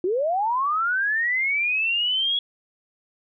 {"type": "linear sweep", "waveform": "sine", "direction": "up", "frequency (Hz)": [340, 3359], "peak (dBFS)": -20, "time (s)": [0.04, 2.39], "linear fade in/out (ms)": 2, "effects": []}